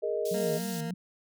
sine chord, Ab suspended second, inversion none, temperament just, 415.3 / 467.2 / 623 Hz, Ab4 / Bb4 / Eb5, 0 / +4 / +2 cents, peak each -32 dBFS, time 0.02-0.59 s, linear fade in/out 20 ms
pink high-pass noise, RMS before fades -42 dBFS, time 0.25-0.81 s, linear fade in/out 5 ms, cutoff 3800 Hz, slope 24 dB/octave
sine tone with vibrato, 176 Hz, F3, 14 cents sharp, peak -33 dBFS, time 0.31-0.94 s, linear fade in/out 5 ms, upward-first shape triangle, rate 3.4 Hz, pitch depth 220 cents each way
20% pulse tone, 231.6 Hz, A#3, 11 cents flat, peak -31 dBFS, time 0.34-0.91 s, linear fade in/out 2 ms
effects none

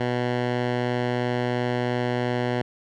10% pulse tone with low-pass filter, 122.9 Hz, B2, 8 cents flat, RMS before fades -25 dBFS, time 0-2.62 s, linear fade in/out 5 ms, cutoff 3000 Hz, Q 0.74, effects none

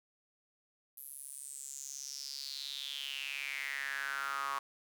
sawtooth tone with high-pass filter sweep, 138.59 Hz, C#3, in tune, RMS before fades -41 dBFS, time 0.97-4.59 s, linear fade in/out 5 ms, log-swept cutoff 12000 to 1100 Hz, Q 6.7, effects none

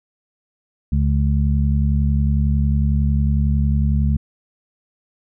harmonic tone, 71 Hz, C#2, 42 cents sharp, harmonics 1 / 2 / 3, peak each -16 / -20 / -23 dBFS, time 0.92-4.17 s, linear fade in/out 5 ms, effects none

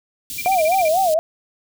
white band-stop noise, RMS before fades -30 dBFS, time 0.3-1.14 s, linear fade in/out 0 ms, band 330 to 3000 Hz, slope 24 dB/octave
sine tone bursts, 2370 Hz, D7, 15 cents sharp, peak -24 dBFS, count 8, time 0.38-0.885 s, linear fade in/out 5 ms, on 36 ms, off 31 ms
sine tone with vibrato, 693 Hz, F5, 14 cents flat, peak -14 dBFS, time 0.46-1.19 s, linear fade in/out 0 ms, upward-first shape sine, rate 4.1 Hz, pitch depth 200 cents each way
effects none

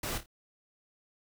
pink noise with echo, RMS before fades -35 dBFS, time 0.03-0.18 s, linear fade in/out 5 ms, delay 27 ms, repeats 3, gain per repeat -9 dB, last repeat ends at 0.261 s, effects none

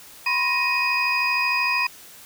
sine tone cluster, 989 / 1062 / 1869 / 2497 / 4945 Hz, B5 / C6 / A#6 / D#7 / D#8, +2 / +25 / +4 / +6 / -12 cents, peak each -27 / -29 / -30 / -21 / -30 dBFS, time 0.26-1.87 s, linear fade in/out 5 ms, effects white hiss -45 dBFS RMS until 2.25 s

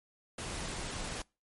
pink noise, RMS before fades -39 dBFS, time 0.38-1.22 s, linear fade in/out 5 ms, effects noise-tail reverb RT60 0.3 s tail -26 dB re dry + MP3 48 kbps

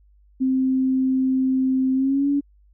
sine tone with pitch glide, 261.6 to 283.6 Hz, C4 to C#4, 0 to +40 cents, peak -17 dBFS, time 0.4-2.41 s, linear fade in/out 20 ms, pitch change +140 cents, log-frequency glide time 1.94-2.29 s, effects added 50 Hz sine -52 dBFS peak until 2.73 s

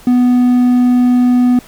triangle tone, 247.4 Hz, B3, 3 cents sharp, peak -5 dBFS, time 0.07-1.59 s, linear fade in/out 2 ms, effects pink hiss -40 dBFS RMS until 1.67 s

